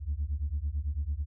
sine beating tone pair, 68.5 / 77.5 Hz, C#2 / D#2, -20 / -6 cents, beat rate 9 Hz, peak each -31 dBFS, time 0-1.26 s, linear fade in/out 50 ms, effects tanh soft clip ceiling -24 dBFS

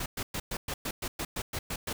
pink noise bursts, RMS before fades -34 dBFS, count 12, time 0-1.93 s, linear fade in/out 5 ms, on 60 ms, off 110 ms, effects none

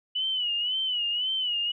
sine tone with vibrato, 2960 Hz, F#7, in tune, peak -25 dBFS, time 0.15-1.72 s, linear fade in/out 10 ms, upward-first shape sine, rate 1.9 Hz, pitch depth 87 cents each way, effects none

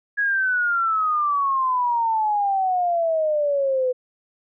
sine exponential sweep, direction down, 1673 to 499.8 Hz, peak -18 dBFS, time 0.17-3.93 s, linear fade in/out 20 ms, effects none

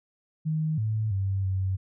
sine tone with pitch steps, 156.6 / 108.8 / 97.1 / 94.9 Hz, D#3 / A2 / G2 / F#2, +11 / -19 / -16 / +44 cents, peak -24 dBFS, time 0.45-1.77 s, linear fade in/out 20 ms, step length 330 ms, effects none

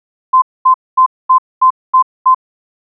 sine tone bursts, 1034 Hz, C6, 21 cents flat, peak -4 dBFS, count 7, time 0.33-2.347 s, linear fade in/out 10 ms, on 91 ms, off 230 ms, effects none

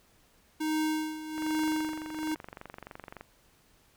square tone with tremolo, 311.1 Hz, D#4, in tune, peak -27 dBFS, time 0.6-2.35 s, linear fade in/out 10 ms, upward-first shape sine, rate 1.2 Hz, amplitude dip 75%
click train, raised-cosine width 0.5 ms, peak -27 dBFS, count 44, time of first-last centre 1.38-3.21 s, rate 23.5 Hz
effects pink hiss -64 dBFS RMS until 3.96 s

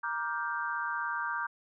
sine chord, G minor seventh, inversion first, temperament just, 940.8 / 1176 / 1411.2 / 1568 Hz, Bb5 / D6 / F6 / G6, +16 / +2 / +18 / 0 cents, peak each -37 / -36 / -39 / -35 dBFS, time 0.03-1.47 s, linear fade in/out 10 ms, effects none

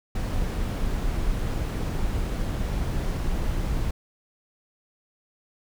brown noise, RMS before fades -26 dBFS, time 0.15-3.91 s, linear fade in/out 5 ms, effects none

